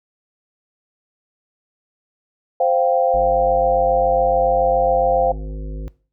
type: chord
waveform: sine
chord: C suspended fourth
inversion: none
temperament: just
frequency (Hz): 523.3 / 697.7 / 784.9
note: C5 / F5 / G5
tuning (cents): 0 / -2 / +2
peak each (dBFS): -17 / -18 / -20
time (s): 2.6-5.32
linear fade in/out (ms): 5
type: harmonic tone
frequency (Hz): 51.91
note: G#1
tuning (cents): 0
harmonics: 1 / 3 / 5 / 7 / 9 / 10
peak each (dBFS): -25 / -35 / -39 / -42 / -44 / -45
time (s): 3.14-5.88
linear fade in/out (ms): 0
effects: noise-tail reverb RT60 0.4 s tail -20 dB re dry